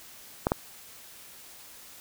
clicks, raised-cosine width 1 ms, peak -9 dBFS, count 2, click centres 0.469 / 0.519 s, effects white hiss -49 dBFS RMS until 2 s

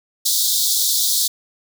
pink high-pass noise, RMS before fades -18 dBFS, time 0.25-1.28 s, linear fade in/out 10 ms, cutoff 3500 Hz, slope 96 dB/octave, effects none

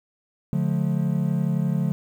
triangle tone cluster, 144.6 / 176.4 / 214.8 Hz, D3 / F3 / A3, -27 / +18 / -41 cents, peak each -22 / -22 / -26 dBFS, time 0.53-1.92 s, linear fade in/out 0 ms, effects 9-bit

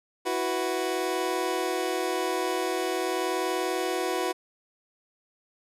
25% pulse chord, E suspended second, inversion none, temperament equal, 329.6 / 370 / 493.9 Hz, E4 / F#4 / B4, 0 / 0 / 0 cents, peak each -29 / -25 / -28 dBFS, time 0.25-4.33 s, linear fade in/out 20 ms, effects resampled to 32000 Hz

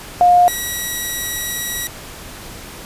sine / 5% pulse tone pair in turn, 711 / 1925.8 Hz, F5 / B6, +31 / -44 cents, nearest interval octave + perfect fourth, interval 1725 cents, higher second, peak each -7 / -10 dBFS, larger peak first, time 0.21-0.48 / 0.48-1.87 s, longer second, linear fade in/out 0 ms, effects pink hiss -34 dBFS RMS until 2.85 s + resampled to 32000 Hz

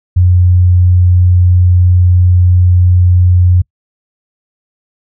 sine tone, 89.7 Hz, F2, 47 cents sharp, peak -4 dBFS, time 0.16-3.62 s, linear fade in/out 10 ms, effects noise-tail reverb RT60 0.1 s tail -26 dB re dry

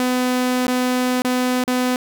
sawtooth tone with dropouts, 251.5 Hz, B3, 32 cents sharp, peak -13 dBFS, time 0-1.96 s, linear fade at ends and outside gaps 1 ms, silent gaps 0.669-0.68 / 1.22-1.247 / 1.64-1.677 s, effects none

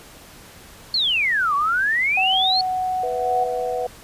sine exponential two-way sweep, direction down then up, 4435 to 1108.7 to 4435 Hz, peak -17 dBFS, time 0.94-2.61 s, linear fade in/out 2 ms, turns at 1.55 s
sine tone with pitch glide, 757 to 741.4 Hz, F#5 to F#5, +39 to +3 cents, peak -20 dBFS, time 2.17-3.44 s, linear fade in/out 5 ms, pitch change -36 cents, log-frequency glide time 2.37-2.71 s
sine chord, B suspended fourth, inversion none, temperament equal, 493.9 / 659.3 / 740 Hz, B4 / E5 / F#5, 0 / 0 / 0 cents, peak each -24 / -29 / -26 dBFS, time 3.03-3.87 s, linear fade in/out 5 ms
effects pink hiss -44 dBFS RMS until 4.03 s + resampled to 32000 Hz

